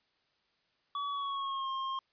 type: tone with pitch glide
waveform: square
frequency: 1137 to 1067 Hz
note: C#6 to C6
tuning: +44 to +34 cents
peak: -34 dBFS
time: 0.95-1.99 s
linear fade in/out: 2 ms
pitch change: -110 cents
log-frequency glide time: 1.09-1.69 s
effects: white hiss -74 dBFS RMS until 2.12 s + resampled to 11025 Hz